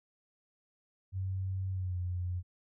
sine tone with pitch glide, 94.8 to 89.58 Hz, F#2 to F2, +43 to +44 cents, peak -32 dBFS, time 1.12-2.43 s, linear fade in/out 50 ms, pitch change -99 cents, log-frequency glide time 1.71-1.98 s, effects none

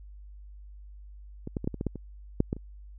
clicks, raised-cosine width 3 ms, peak -22 / -17 / -21 / -14 / -23 / -18 / -15 / -24 / -9 / -16 / -29 dBFS, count 11, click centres 1.474 / 1.568 / 1.644 / 1.675 / 1.743 / 1.811 / 1.867 / 1.957 / 2.404 / 2.529 / 2.566 s, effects added 50 Hz sine -44 dBFS peak until 2.98 s

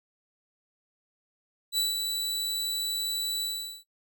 sawtooth tone with ADSR envelope, 3951 Hz, B7, in tune, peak -20 dBFS, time 1.72-3.84 s, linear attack 59 ms, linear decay 160 ms, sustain -5 dB, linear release 410 ms, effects noise-tail reverb RT60 0.1 s tail -17 dB re dry

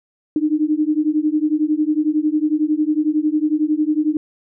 sine beating tone pair, 300 / 311 Hz, D4 / D#4, +37 / -1 cents, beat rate 11 Hz, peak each -18 dBFS, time 0.36-4.17 s, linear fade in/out 2 ms, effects none

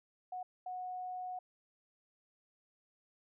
sine tone bursts at uneven times, 733 Hz, F#5, 16 cents flat, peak -39 dBFS, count 2, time 0.32-0.43 / 0.66-1.39 s, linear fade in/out 5 ms, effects none

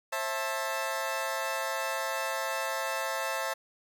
20% pulse chord, A minor, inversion first, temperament equal with one note detuned, 535.5 / 659.3 / 880 Hz, C5 / E5 / A5, +40 / 0 / 0 cents, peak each -30 dBFS, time 0.12-3.54 s, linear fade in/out 10 ms, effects none

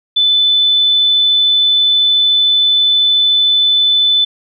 sine tone, 3507 Hz, A7, 6 cents flat, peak -8 dBFS, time 0.16-4.25 s, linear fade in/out 10 ms, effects none

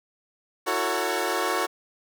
15% pulse chord, F# minor seventh, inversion third, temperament equal with one note detuned, 329.6 / 370 / 448.5 / 554.4 Hz, E4 / F#4 / A4 / C#5, 0 / 0 / +33 / 0 cents, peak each -25 / -22 / -23 / -24 dBFS, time 0.66-1.67 s, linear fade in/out 20 ms, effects none

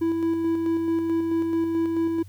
triangle tone with tremolo, 330 Hz, E4, 2 cents sharp, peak -18 dBFS, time 0.01-2.23 s, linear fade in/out 10 ms, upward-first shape square, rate 4.6 Hz, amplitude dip 30%, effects added 95 Hz sine -41 dBFS peak until 2.28 s + white hiss -60 dBFS RMS until 2.28 s

